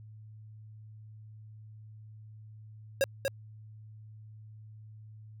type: tone with echo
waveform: square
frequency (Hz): 544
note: C#5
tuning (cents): -33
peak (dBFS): -24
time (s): 3.01-3.04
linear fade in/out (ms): 0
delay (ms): 240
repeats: 1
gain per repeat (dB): -4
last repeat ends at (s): 3.28
effects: added 108 Hz sine -47 dBFS peak until 5.4 s